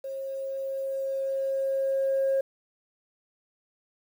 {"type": "tone with level ramp", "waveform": "sine", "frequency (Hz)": 540, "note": "C#5", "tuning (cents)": -45, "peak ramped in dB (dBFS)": [-32, -20], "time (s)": [0.04, 2.41], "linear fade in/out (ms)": 5, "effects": ["tanh soft clip ceiling -19 dBFS", "9-bit"]}